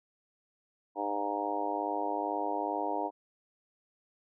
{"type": "harmonic tone with a mistuned harmonic", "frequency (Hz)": 102.3, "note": "G#2", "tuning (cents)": -26, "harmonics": [3, 4, 5, 6, 7, 8, 9], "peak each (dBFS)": [-38, -40, -40, -40, -36, -38, -36], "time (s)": [0.95, 3.11], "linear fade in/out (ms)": 50, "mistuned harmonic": 9, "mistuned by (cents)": 26, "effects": []}